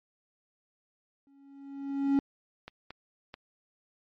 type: tone with exponential growth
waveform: triangle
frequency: 277.2 Hz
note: C#4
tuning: in tune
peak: -18 dBFS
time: 1.27-2.19 s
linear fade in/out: 1 ms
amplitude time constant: 200 ms
type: clicks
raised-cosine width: 0.3 ms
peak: -26 dBFS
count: 3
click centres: 2.68 / 2.906 / 3.341 s
effects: MP3 32 kbps